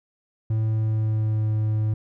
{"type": "tone with pitch glide", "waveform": "triangle", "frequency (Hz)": [110, 108.05], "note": ["A2", "A2"], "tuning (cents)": [0, -31], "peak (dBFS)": -18, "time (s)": [0.5, 1.94], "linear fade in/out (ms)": 5, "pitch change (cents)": -31, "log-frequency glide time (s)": [0.63, 1.49], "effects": []}